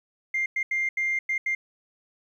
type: tone bursts at uneven times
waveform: sine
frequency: 2100 Hz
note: C7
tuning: 6 cents sharp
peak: -22 dBFS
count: 6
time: 0.34-0.46 / 0.56-0.63 / 0.71-0.89 / 0.97-1.19 / 1.29-1.38 / 1.46-1.55 s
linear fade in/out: 5 ms
effects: tanh soft clip ceiling -19 dBFS + 10-bit